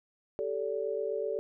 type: chord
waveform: sine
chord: G suspended second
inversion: none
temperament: equal with one note detuned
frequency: 392 / 440 / 573.9 Hz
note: G4 / A4 / D5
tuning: 0 / 0 / -40 cents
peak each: -36 / -33 / -35 dBFS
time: 0.39-1.39 s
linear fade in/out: 0 ms
effects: none